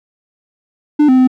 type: tone with pitch steps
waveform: triangle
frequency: 298 / 258 / 256.3 Hz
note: D4 / C4 / C4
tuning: +25 / -24 / -36 cents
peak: -4 dBFS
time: 0.99-1.275 s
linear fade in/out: 10 ms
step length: 95 ms
effects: none